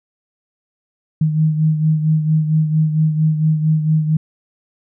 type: beating tone pair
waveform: sine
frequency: 155.5 / 159.9 Hz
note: D#3 / D#3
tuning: -1 / +48 cents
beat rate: 4.4 Hz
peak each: -13 / -21 dBFS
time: 1.21-4.17 s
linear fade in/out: 5 ms
effects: none